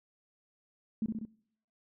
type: tone with echo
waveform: sine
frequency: 220 Hz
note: A3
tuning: in tune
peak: -28 dBFS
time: 1.02-1.06 s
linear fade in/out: 2 ms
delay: 64 ms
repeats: 3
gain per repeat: -3 dB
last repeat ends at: 1.252 s
effects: noise-tail reverb RT60 0.7 s tail -25 dB re dry